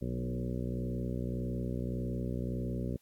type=harmonic tone with a mistuned harmonic; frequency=61.74 Hz; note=B1; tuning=in tune; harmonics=1 / 2 / 3 / 4 / 5 / 6 / 7 / 8 / 9; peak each=-39 / -37 / -39 / -40 / -47 / -44 / -47 / -48 / -48 dBFS; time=0.01-2.97 s; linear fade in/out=10 ms; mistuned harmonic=3; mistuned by=-16 cents; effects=white hiss -71 dBFS RMS until 3.01 s + AAC 64 kbps